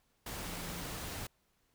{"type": "tone in noise", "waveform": "sine", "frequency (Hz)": 172.8, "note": "F3", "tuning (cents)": -18, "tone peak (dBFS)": -47, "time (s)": [0.46, 0.84], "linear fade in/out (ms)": 5, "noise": "pink", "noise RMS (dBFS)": -42, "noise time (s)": [0.26, 1.27], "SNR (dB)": -8, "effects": ["pink hiss -75 dBFS RMS until 1.74 s"]}